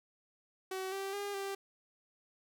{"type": "tone with pitch steps", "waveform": "sawtooth", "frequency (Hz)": [378, 390.1, 404.7, 393.1], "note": ["F#4", "G4", "G#4", "G4"], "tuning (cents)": [37, -8, -45, 5], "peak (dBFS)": -33, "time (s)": [0.71, 1.55], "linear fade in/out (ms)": 5, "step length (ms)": 210, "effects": []}